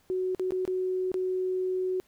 sine tone with dropouts, 370.7 Hz, F#4, 3 cents sharp, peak -26 dBFS, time 0.1-2 s, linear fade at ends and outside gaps 0 ms, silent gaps 0.348-0.396 / 0.507-0.521 / 0.652-0.677 / 1.117-1.142 s, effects pink hiss -65 dBFS RMS until 2.07 s

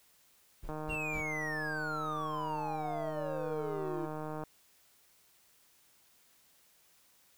brown noise bursts, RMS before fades -43 dBFS, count 3, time 0.62-1.22 s, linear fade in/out 20 ms, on 100 ms, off 150 ms
click train, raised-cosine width 1 ms, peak -27 dBFS, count 578, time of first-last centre 0.69-4.437 s, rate 154 Hz
triangle exponential sweep, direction down, 2786 to 328.1 Hz, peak -34 dBFS, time 0.89-4.07 s, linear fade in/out 20 ms
effects white hiss -66 dBFS RMS until 7.37 s

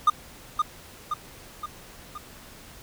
triangle tone with echo, 1218 Hz, D#6, 37 cents flat, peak -12 dBFS, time 0.07-0.1 s, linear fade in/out 5 ms, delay 520 ms, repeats 4, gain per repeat -5 dB, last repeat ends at 2.18 s, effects pink hiss -47 dBFS RMS until 2.82 s

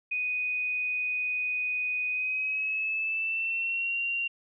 sine tone with pitch glide, 2489 to 2762 Hz, D#7 to F7, 0 to -20 cents, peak -27 dBFS, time 0.11-4.28 s, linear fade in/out 10 ms, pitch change +180 cents, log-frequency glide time 2.09-3.98 s, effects none

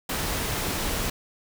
pink noise, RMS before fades -28 dBFS, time 0.09-1.1 s, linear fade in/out 5 ms, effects none

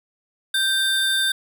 square tone pair together, 1568 / 3606 Hz, G6 / A7, 0 / +42 cents, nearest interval octave + major second, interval 1442 cents, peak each -23 / -21 dBFS, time 0.54-1.32 s, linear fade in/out 5 ms, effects none

